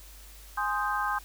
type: chord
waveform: sine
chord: Ab major seventh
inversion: none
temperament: equal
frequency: 830.6 / 1046.5 / 1244.5 / 1568 Hz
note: Ab5 / C6 / Eb6 / G6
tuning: 0 / 0 / 0 / 0 cents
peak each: -32 dBFS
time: 0.57-1.19 s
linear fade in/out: 10 ms
effects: added 50 Hz sine -48 dBFS peak until 1.24 s + white hiss -52 dBFS RMS until 1.24 s